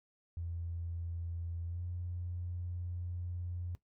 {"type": "tone with pitch glide", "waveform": "triangle", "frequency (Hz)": [84.8, 88.15], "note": ["E2", "F2"], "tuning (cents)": [50, 17], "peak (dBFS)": -33, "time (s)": [0.37, 3.75], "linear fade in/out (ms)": 0, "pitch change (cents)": 67, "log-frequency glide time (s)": [1.66, 1.82], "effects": ["noise-tail reverb RT60 0.1 s tail -18 dB re dry", "tanh soft clip ceiling -35 dBFS"]}